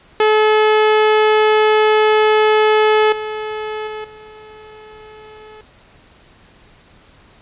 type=tone with level steps; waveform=sawtooth; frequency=430 Hz; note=A4; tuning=40 cents flat; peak=-6 / -18 / -21 / -33 dBFS; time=0.2-5.61 s; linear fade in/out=2 ms; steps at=3.12 / 3.87 / 4.04 s; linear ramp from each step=5 ms; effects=pink hiss -48 dBFS RMS until 7.41 s + resampled to 8000 Hz